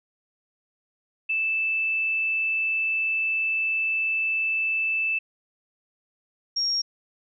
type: tone pair in turn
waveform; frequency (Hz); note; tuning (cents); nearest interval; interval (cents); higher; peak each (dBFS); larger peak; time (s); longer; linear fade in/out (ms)
sine; 2637 / 5573; E7 / F8; 0 / -5; octave + minor second; 1295; second; -22 / -22; neither; 1.29-5.19 / 6.56-6.82; first; 10
effects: none